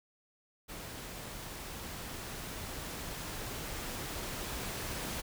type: noise with level ramp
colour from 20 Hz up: pink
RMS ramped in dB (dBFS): -45 to -38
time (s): 0.68-5.22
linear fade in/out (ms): 20
effects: none